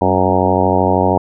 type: harmonic tone with a mistuned harmonic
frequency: 92.9 Hz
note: F#2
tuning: 7 cents sharp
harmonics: 1 / 2 / 3 / 4 / 5 / 6 / 7 / 8 / 9 / 10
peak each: -20 / -20 / -20 / -20 / -20 / -20 / -20 / -20 / -20 / -20 dBFS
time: 0.01-1.18 s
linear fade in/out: 5 ms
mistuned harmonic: 2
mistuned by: +47 cents
effects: none